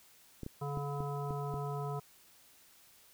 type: clicks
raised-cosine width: 3 ms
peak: -28 dBFS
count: 6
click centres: 0.433 / 0.464 / 0.773 / 1.005 / 1.307 / 1.541 s
type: harmonic tone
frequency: 142.7 Hz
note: D3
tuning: 49 cents flat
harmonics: 1 / 3 / 5 / 7 / 9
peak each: -37 / -42 / -44 / -45 / -47 dBFS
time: 0.61-2 s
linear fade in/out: 10 ms
effects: white hiss -62 dBFS RMS until 3.13 s